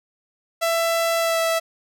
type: tone with pitch glide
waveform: sawtooth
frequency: 666 to 658 Hz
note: E5 to E5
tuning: +18 to -3 cents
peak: -15 dBFS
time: 0.61-1.6 s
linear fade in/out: 20 ms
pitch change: -21 cents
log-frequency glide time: 1.19-1.39 s
effects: none